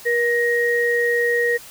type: tone pair together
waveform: sine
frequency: 476.7 / 1878.4 Hz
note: A#4 / A#6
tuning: +39 / +13 cents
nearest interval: 2 octaves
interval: 2374 cents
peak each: -19 dBFS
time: 0.05-1.58 s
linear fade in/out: 20 ms
effects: white hiss -41 dBFS RMS until 1.7 s